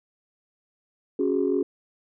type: chord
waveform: sine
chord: C# suspended fourth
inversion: none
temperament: equal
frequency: 277.2 / 370 / 415.3 Hz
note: C#4 / F#4 / G#4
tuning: 0 / 0 / 0 cents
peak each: -25 / -24 / -25 dBFS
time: 1.19-1.63 s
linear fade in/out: 5 ms
effects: tanh soft clip ceiling -13 dBFS